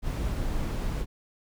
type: noise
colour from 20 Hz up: brown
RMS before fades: -29 dBFS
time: 0.02-1.06 s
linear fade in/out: 50 ms
effects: none